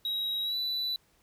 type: tone with pitch glide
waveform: triangle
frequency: 3832 to 3972 Hz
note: A#7 to B7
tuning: +47 to +9 cents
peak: -28 dBFS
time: 0.05-0.96 s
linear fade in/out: 2 ms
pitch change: +62 cents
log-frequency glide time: 0.43-0.56 s
effects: pink hiss -67 dBFS RMS until 1.22 s